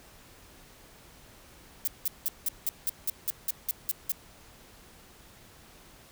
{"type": "noise bursts", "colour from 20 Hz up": "violet", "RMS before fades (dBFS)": -28, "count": 12, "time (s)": [1.85, 4.118], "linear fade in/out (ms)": 0, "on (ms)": 24, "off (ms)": 180, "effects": ["pink hiss -54 dBFS RMS until 6.11 s"]}